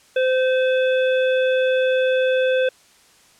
harmonic tone with a mistuned harmonic, 516 Hz, C5, 24 cents flat, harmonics 1 / 3 / 5 / 7, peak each -16 / -26 / -30 / -33 dBFS, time 0.16-2.69 s, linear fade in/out 5 ms, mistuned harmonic 7, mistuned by -71 cents, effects white hiss -53 dBFS RMS until 3.39 s + low-pass 9000 Hz 12 dB/octave

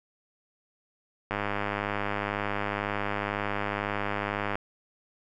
click train, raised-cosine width 0.5 ms, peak -14 dBFS, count 332, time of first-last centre 1.31-4.555 s, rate 102 Hz, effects none

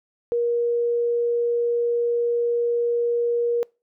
sine tone, 474.1 Hz, A#4, 29 cents sharp, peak -19 dBFS, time 0.32-3.63 s, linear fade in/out 0 ms, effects noise-tail reverb RT60 0.3 s tail -26 dB re dry

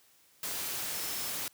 sine tone in noise, 5274 Hz, E8, in tune, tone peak -44 dBFS, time 0.95-1.3 s, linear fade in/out 2 ms, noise white, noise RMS -36 dBFS, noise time 0.43-1.48 s, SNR -11 dB, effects white hiss -64 dBFS RMS until 1.53 s + high-pass 60 Hz 12 dB/octave

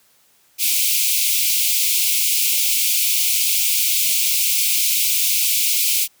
white high-pass noise, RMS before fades -18 dBFS, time 0.58-6.08 s, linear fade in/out 50 ms, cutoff 2200 Hz, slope 96 dB/octave, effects white hiss -57 dBFS RMS until 6.2 s + high-pass 60 Hz 12 dB/octave

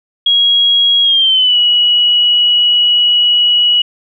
sine tone with pitch glide, 3300 to 2923 Hz, G#7 to F#7, -12 to -22 cents, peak -7 dBFS, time 0.26-3.82 s, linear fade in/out 5 ms, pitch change -210 cents, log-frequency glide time 1.03-1.58 s, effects none

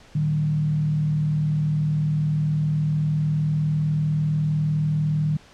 sine tone with frequency modulation, 152.3 Hz, D#3, 37 cents flat, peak -19 dBFS, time 0.15-5.37 s, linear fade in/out 5 ms, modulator 39.9 Hz, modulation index 0.44, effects pink hiss -50 dBFS RMS until 5.53 s + low-pass 6000 Hz 12 dB/octave

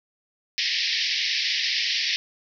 white band-pass noise, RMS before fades -25 dBFS, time 0.58-2.16 s, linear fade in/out 0 ms, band 1800 to 5500 Hz, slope 96 dB/octave, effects none

